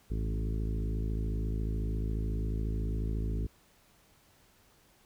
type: harmonic tone with a mistuned harmonic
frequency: 54.1 Hz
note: A1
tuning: 29 cents flat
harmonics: 1 / 2 / 3 / 4 / 5 / 6 / 7 / 8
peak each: -31 / -37 / -41 / -43 / -45 / -47 / -48 / -49 dBFS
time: 0.1-3.47 s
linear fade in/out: 10 ms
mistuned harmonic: 2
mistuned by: -32 cents
effects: pink hiss -64 dBFS RMS until 5.05 s